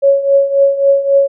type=tone with tremolo; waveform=sine; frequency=554.4 Hz; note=C#5; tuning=in tune; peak=-4 dBFS; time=0.02-1.28 s; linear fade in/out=20 ms; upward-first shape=triangle; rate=3.7 Hz; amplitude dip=80%; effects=none